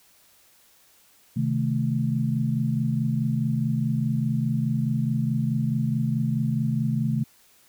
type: chord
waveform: sine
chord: A diminished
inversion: first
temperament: equal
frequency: 130.81 / 155.56 / 220 Hz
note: C3 / Eb3 / A3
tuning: 0 / 0 / 0 cents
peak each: -25 / -27 / -26 dBFS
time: 1.36-7.24 s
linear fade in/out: 10 ms
effects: white hiss -58 dBFS RMS until 7.68 s